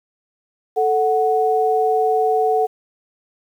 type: tone pair together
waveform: sine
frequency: 440 / 740 Hz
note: A4 / F#5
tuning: 0 / 0 cents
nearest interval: major sixth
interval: 900 cents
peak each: -17 dBFS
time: 0.76-2.67 s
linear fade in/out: 20 ms
effects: 8-bit